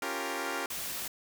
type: chord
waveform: 10% pulse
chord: G half-diminished seventh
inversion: second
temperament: equal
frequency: 277.2 / 349.2 / 392 / 466.2 Hz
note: Db4 / F4 / G4 / Bb4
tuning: 0 / 0 / 0 / 0 cents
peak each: -30 dBFS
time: 0.02-0.66 s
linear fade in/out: 2 ms
type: noise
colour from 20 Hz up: white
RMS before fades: -37 dBFS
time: 0.7-1.08 s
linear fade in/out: 5 ms
effects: none